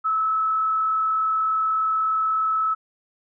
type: tone with frequency modulation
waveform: sine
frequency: 1300 Hz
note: E6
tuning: 24 cents flat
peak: -19 dBFS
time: 0.04-2.75 s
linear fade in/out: 20 ms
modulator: 36.6 Hz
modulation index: 0.42
effects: none